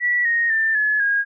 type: tone with pitch steps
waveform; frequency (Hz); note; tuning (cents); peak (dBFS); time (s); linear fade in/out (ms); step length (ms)
sine; 1948 / 1864.3 / 1784.3 / 1707.6 / 1634.3; B6 / A#6 / A6 / G#6 / G#6; -24 / 0 / +24 / +48 / -28; -16; 0-1.25; 50; 250
effects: none